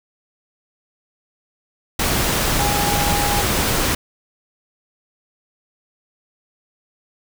sine tone in noise, 819 Hz, G#5, 24 cents flat, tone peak -22 dBFS, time 2.59-3.42 s, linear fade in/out 5 ms, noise pink, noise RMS -19 dBFS, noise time 1.99-3.95 s, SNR -6 dB, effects none

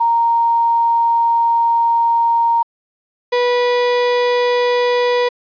sine / 35% pulse tone pair in turn, 930 / 489 Hz, A#5 / B4, -4 / -17 cents, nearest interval major seventh, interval 1113 cents, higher first, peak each -11 dBFS, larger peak neither, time 0-2.63 / 3.32-5.29 s, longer first, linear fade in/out 10 ms, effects resampled to 11025 Hz + 8-bit

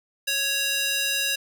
square tone with high-pass filter, 554.4 Hz, C#5, in tune, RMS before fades -25 dBFS, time 0.27-1.36 s, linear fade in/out 10 ms, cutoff 2600 Hz, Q 1.2, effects none

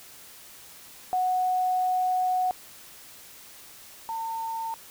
sine tone pair in turn, 737 / 904.4 Hz, F#5 / A5, -7 / +47 cents, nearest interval major third, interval 354 cents, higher second, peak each -22 / -29 dBFS, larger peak first, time 1.13-2.51 / 4.09-4.74 s, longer first, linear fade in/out 0 ms, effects white hiss -48 dBFS RMS until 4.9 s

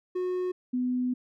triangle / sine tone pair in turn, 364.5 / 250.3 Hz, F#4 / B3, -26 / +23 cents, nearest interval perfect fifth, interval 651 cents, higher first, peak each -25 dBFS, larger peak neither, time 0.15-0.52 / 0.73-1.14 s, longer second, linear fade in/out 10 ms, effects none

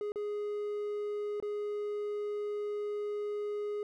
triangle tone with dropouts, 415.3 Hz, G#4, in tune, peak -31 dBFS, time 0.01-3.83 s, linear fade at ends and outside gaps 1 ms, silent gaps 0.12-0.158 / 1.401-1.425 s, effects none

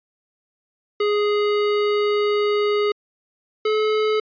square tone pair in turn, 415.3 / 430.1 Hz, G#4 / A4, 0 / -39 cents, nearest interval minor second, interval 61 cents, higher second, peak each -18 dBFS, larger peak neither, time 1-2.92 / 3.65-4.2 s, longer first, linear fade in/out 5 ms, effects resampled to 11025 Hz

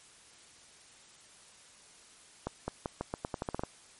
accelerating click train, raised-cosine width 1 ms, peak -19 dBFS, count 12, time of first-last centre 2.47-3.636 s, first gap 210 ms, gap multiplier 0.85, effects white hiss -57 dBFS RMS until 3.99 s + MP3 48 kbps

